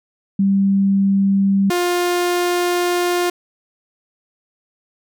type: tone pair in turn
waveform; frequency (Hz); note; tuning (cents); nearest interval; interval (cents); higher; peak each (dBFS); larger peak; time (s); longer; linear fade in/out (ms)
sine / sawtooth; 196.3 / 353.2; G3 / F4; +3 / +20; minor seventh; 1017; second; -12; neither; 0.39-1.7 / 1.7-3.3; second; 5
effects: none